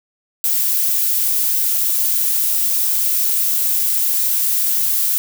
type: noise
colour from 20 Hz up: violet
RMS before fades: -17 dBFS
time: 0.44-5.18 s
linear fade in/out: 0 ms
effects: none

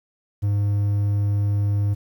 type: tone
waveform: triangle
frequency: 101.8 Hz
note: G#2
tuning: 34 cents flat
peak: -16 dBFS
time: 0.42-1.95 s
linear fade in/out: 20 ms
effects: 9-bit

